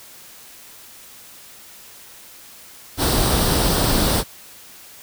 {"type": "noise with comb filter", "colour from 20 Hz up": "pink", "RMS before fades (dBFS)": -18, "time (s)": [2.97, 4.24], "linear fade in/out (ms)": 50, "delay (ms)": 0.22, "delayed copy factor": 0.5, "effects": ["white hiss -43 dBFS RMS until 5.02 s"]}